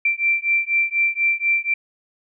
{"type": "beating tone pair", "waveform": "sine", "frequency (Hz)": [2349, 2353.1], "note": ["D7", "D7"], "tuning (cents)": [0, 3], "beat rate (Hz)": 4.1, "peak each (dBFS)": [-20, -20], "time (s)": [0.05, 1.74], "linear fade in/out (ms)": 5, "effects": []}